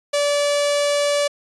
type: tone with notch filter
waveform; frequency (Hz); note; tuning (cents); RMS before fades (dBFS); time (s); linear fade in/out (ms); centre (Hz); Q
sawtooth; 578; D5; -28; -19; 0.13-1.28; 10; 1400; 1.4
effects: resampled to 22050 Hz